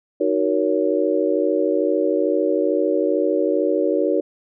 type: chord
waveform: sine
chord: D# minor seventh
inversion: none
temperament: just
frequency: 311.1 / 373.4 / 466.7 / 560 Hz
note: D#4 / F#4 / A#4 / C#5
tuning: 0 / +16 / +2 / +18 cents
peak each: -22 dBFS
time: 0.2-4.21 s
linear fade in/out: 10 ms
effects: none